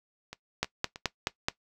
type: two click trains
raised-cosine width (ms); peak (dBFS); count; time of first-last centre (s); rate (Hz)
0.2; -9 / -23; 5 / 4; 0.63-1.485 / 0.33-1.273; 4.68 / 3.18
effects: noise-tail reverb RT60 0.1 s tail -18 dB re dry